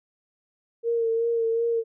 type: tone with vibrato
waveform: sine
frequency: 460 Hz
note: A#4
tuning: 23 cents flat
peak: -21 dBFS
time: 0.83-1.84 s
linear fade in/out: 50 ms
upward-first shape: sine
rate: 2.7 Hz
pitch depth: 28 cents each way
effects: none